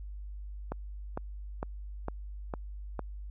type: click train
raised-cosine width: 1 ms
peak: -20 dBFS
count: 6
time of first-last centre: 0.72-2.993 s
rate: 2.2 Hz
effects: added 50 Hz sine -39 dBFS peak until 3.3 s